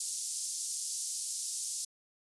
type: band-pass noise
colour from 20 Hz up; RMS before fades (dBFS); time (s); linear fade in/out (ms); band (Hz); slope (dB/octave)
white; -37; 0-1.85; 5; 5300 to 10000; 24
effects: resampled to 24000 Hz